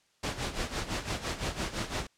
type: noise with tremolo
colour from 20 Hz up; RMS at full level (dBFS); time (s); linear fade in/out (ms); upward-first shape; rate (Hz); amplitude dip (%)
pink; -31; 0.23-2.07; 5; sine; 5.9; 75
effects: white hiss -69 dBFS RMS until 2.17 s + low-pass 7000 Hz 12 dB/octave